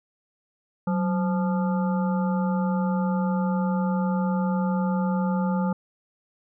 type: harmonic tone with a mistuned harmonic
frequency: 173.6 Hz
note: F3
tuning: 10 cents flat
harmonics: 1 / 3 / 5 / 7 / 8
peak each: -22 / -32 / -32 / -37 / -41 dBFS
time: 0.87-5.73 s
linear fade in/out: 5 ms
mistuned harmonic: 1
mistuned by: +120 cents
effects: none